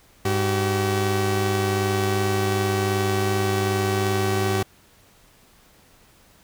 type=tone pair together; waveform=sawtooth; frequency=100.99 / 381.3 Hz; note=G#2 / G4; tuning=-48 / -48 cents; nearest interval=octave + major seventh; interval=2300 cents; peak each=-19 dBFS; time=0.25-4.63 s; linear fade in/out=5 ms; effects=pink hiss -55 dBFS RMS until 6.43 s